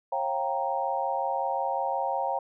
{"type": "chord", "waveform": "sine", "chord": "G half-diminished seventh", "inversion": "second", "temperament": "equal with one note detuned", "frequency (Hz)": [542.3, 698.5, 784, 932.3], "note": ["Db5", "F5", "G5", "Bb5"], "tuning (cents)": [-38, 0, 0, 0], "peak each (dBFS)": [-32, -33, -30, -31], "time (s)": [0.12, 2.39], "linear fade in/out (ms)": 5, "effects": []}